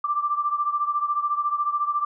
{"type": "beating tone pair", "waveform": "sine", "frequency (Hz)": [1174.7, 1188.7], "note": ["D6", "D6"], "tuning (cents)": [0, 21], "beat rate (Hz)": 14, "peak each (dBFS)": [-23, -27], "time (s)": [0.04, 2.05], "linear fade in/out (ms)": 5, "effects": []}